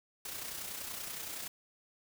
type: noise with amplitude modulation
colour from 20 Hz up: white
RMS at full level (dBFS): -40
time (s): 0.25-1.48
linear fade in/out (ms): 5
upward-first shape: sine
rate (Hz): 30.6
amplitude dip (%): 45
effects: none